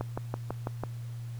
click train, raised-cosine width 1 ms, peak -18 dBFS, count 6, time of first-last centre 0.01-0.836 s, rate 6.05 Hz, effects added 118 Hz sine -36 dBFS peak until 1.39 s + pink hiss -57 dBFS RMS until 1.39 s

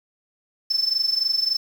sine tone with amplitude modulation, 5280 Hz, E8, 2 cents sharp, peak -15 dBFS, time 0.7-1.57 s, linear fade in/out 10 ms, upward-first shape sine, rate 23.5 Hz, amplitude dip 80%, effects tanh soft clip ceiling -13 dBFS + 7-bit

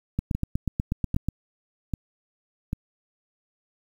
two click trains, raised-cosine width 5 ms, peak -12 / -14 dBFS, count 10 / 4, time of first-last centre 0.19-1.286 / 0.35-2.731 s, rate 8.21 / 1.26 Hz, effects 8-bit

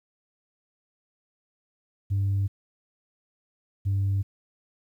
sine tone pair in turn, 98.7 / 98.26 Hz, G2 / G2, +12 / +5 cents, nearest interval unison, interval 7 cents, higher first, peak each -20 dBFS, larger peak neither, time 2.1-2.48 / 3.85-4.23 s, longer neither, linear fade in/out 20 ms, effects tanh soft clip ceiling -20 dBFS + 10-bit

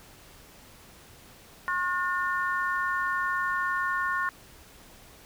harmonic tone, 360 Hz, F#4, 47 cents flat, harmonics 3 / 4 / 5, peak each -29 / -30 / -31 dBFS, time 1.68-4.29 s, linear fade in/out 0 ms, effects pink hiss -52 dBFS RMS until 5.25 s

